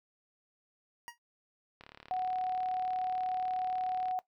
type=tone with exponential decay; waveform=25% pulse; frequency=948 Hz; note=A#5; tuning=29 cents sharp; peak=-35 dBFS; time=1.08-1.18 s; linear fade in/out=0 ms; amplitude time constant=20 ms
type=click train; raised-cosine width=0.3 ms; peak=-33 dBFS; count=85; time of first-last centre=1.81-4.111 s; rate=36.5 Hz
type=tone; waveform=sine; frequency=740 Hz; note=F#5; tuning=in tune; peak=-30 dBFS; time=2.11-4.19 s; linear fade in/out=0 ms
effects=noise-tail reverb RT60 0.1 s tail -18 dB re dry